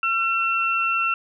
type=tone pair together; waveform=sine; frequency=1352.5 / 2705 Hz; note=E6 / E7; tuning=+44 / +44 cents; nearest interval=octave; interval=1200 cents; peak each=-22 dBFS; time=0.03-1.14 s; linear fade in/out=2 ms; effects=none